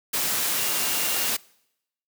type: tone in noise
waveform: sine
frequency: 2794 Hz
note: F7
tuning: in tune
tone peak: -36 dBFS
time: 0.57-1.3 s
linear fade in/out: 10 ms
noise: white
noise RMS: -25 dBFS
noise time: 0.13-1.37 s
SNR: -14 dB
effects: noise-tail reverb RT60 0.8 s tail -24 dB re dry + high-pass 150 Hz 12 dB/octave